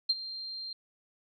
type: tone with ADSR envelope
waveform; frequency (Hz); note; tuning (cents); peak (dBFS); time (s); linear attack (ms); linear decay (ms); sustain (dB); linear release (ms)
sine; 4177; C8; -4; -21; 0.09-0.73; 9; 37; -16; 4
effects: none